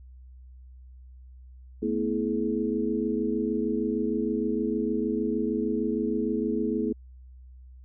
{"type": "tone cluster", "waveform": "sine", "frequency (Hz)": [221.6, 248.1, 325.9, 423.5], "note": ["A3", "B3", "E4", "G#4"], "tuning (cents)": [13, 8, -20, 34], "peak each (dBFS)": -30, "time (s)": [1.82, 6.93], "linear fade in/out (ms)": 10, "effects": ["added 63 Hz sine -45 dBFS peak until 7.84 s"]}